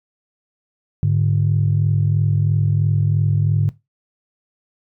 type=tone pair together; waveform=sine; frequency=103.83 / 146.84 Hz; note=G#2 / D3; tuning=0 / 0 cents; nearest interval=tritone; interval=600 cents; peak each=-16 dBFS; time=1.03-3.69 s; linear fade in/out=0 ms; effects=noise-tail reverb RT60 0.2 s tail -17 dB re dry + tanh soft clip ceiling -7 dBFS